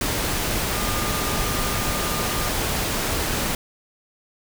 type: tone in noise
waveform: sine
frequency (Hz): 1209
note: D6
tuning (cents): +50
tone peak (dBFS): -32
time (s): 0.74-2.49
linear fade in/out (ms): 2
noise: pink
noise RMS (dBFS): -24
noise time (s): 0.01-3.55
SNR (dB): -11
effects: none